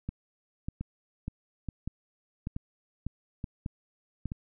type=two click trains; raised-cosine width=5 ms; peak=-21 / -22 dBFS; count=8 / 5; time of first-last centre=0.09-4.257 / 0.81-4.319 s; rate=1.68 / 1.14 Hz; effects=none